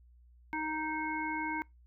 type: harmonic tone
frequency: 311.1 Hz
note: D#4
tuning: in tune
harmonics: 1 / 3 / 5 / 7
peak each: -38 / -36 / -41 / -39 dBFS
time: 0.53-1.62 s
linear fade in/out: 0 ms
effects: noise-tail reverb RT60 0.2 s tail -25 dB re dry + added 60 Hz sine -57 dBFS peak until 1.86 s